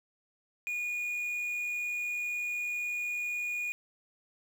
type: tone with quantisation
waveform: triangle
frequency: 2446 Hz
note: D#7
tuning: 30 cents flat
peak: -30 dBFS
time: 0.67-3.72 s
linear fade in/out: 0 ms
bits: 8
effects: none